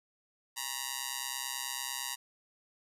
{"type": "tone with amplitude modulation", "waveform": "5% pulse", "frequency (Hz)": 950, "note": "A#5", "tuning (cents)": 33, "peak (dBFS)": -19, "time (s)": [0.56, 2.16], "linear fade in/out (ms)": 20, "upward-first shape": "sine", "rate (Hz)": 129, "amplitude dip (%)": 100, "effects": []}